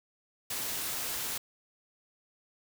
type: noise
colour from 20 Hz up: white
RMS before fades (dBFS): -35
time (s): 0.5-1.38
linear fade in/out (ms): 5
effects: none